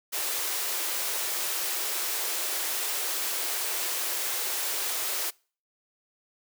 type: high-pass noise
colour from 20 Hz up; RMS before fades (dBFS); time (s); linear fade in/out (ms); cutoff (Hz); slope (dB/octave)
white; -30; 0.12-5.31; 20; 320; 96
effects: noise-tail reverb RT60 0.4 s tail -25 dB re dry